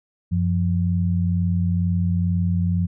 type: tone pair together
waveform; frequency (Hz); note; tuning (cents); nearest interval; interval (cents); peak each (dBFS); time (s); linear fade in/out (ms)
sine; 92.54 / 174.7; F#2 / F3; +1 / +1; major seventh; 1100; -20 / -21; 0.31-2.87; 20
effects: none